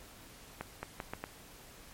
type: accelerating click train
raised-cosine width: 0.5 ms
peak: -22 dBFS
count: 5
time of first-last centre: 0.61-1.24 s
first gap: 220 ms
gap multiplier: 0.78
effects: pink hiss -54 dBFS RMS until 1.93 s + MP3 64 kbps